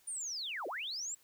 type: linear two-way sweep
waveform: sine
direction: down then up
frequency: 9397 to 318.7 to 7830 Hz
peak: -37 dBFS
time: 0.07-1.15 s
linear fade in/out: 10 ms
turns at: 0.67 s
effects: white hiss -67 dBFS RMS until 1.23 s